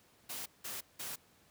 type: noise bursts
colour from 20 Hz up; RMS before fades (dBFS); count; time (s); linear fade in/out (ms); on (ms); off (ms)
white; -42; 3; 0.29-1.16; 10; 170; 180
effects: pink hiss -66 dBFS RMS until 1.5 s + high-pass 80 Hz 12 dB/octave